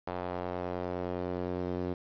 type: tone with band-pass filter sweep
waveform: sawtooth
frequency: 89.7 Hz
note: F2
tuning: 47 cents sharp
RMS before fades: -35 dBFS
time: 0.07-1.94 s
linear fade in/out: 5 ms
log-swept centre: 750 to 360 Hz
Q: 1.3
effects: resampled to 11025 Hz + 9-bit